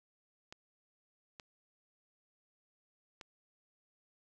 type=clicks; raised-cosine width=0.2 ms; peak=-30 dBFS; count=3; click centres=0.525 / 1.398 / 3.212 s; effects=none